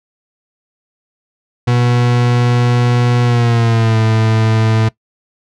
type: tone with pitch glide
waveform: 40% pulse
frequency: 121.6 to 110.87 Hz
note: B2 to A2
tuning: -26 to +14 cents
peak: -9 dBFS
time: 1.67-4.89 s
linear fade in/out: 10 ms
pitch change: -160 cents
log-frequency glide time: 3.24-3.98 s
effects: noise-tail reverb RT60 0.1 s tail -20 dB re dry + low-pass 5000 Hz 12 dB/octave